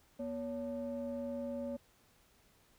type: ring-modulated tone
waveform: triangle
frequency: 160.6 Hz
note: E3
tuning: 45 cents flat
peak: -32 dBFS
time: 0.19-1.77 s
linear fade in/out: 10 ms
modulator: 402 Hz
effects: pink hiss -68 dBFS RMS until 2.78 s